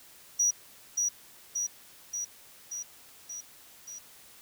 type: tone with echo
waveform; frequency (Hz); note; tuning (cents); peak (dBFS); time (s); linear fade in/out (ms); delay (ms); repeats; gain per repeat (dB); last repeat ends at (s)
triangle; 5800; F#8; -35; -21; 0.39-0.51; 10; 580; 6; -3; 3.99
effects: white hiss -54 dBFS RMS until 4.41 s